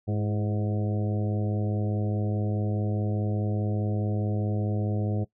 harmonic tone with a mistuned harmonic, 104.8 Hz, G#2, 16 cents sharp, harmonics 1 / 2 / 3 / 4 / 5 / 6 / 7, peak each -26 / -32 / -36 / -38 / -40 / -42 / -43 dBFS, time 0.07-5.25 s, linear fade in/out 20 ms, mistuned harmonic 3, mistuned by +53 cents, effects noise-tail reverb RT60 0.1 s tail -19 dB re dry

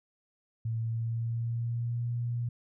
sine tone with pitch glide, 113.5 to 119.42 Hz, A#2 to A#2, -46 to +42 cents, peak -29 dBFS, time 0.65-2.49 s, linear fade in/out 5 ms, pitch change +88 cents, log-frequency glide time 0.8-2.09 s, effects none

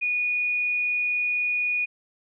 sine tone, 2459 Hz, D#7, 21 cents flat, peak -22 dBFS, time 0.01-1.86 s, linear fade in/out 20 ms, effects none

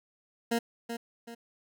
20% pulse tone with echo, 233.1 Hz, A#3, in tune, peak -21 dBFS, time 0.51-0.59 s, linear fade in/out 10 ms, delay 380 ms, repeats 2, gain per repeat -8 dB, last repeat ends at 1.35 s, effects none

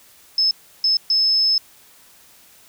sine tone bursts at uneven times, 5220 Hz, E8, 18 cents flat, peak -14 dBFS, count 3, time 0.38-0.51 / 0.84-0.97 / 1.1-1.58 s, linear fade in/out 2 ms, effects white hiss -50 dBFS RMS until 2.68 s

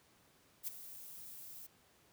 violet noise with ADSR envelope, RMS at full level -38 dBFS, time 0.63-1.67 s, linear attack 45 ms, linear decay 15 ms, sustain -13 dB, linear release 11 ms, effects pink hiss -68 dBFS RMS until 2.12 s + high-pass 80 Hz 12 dB/octave

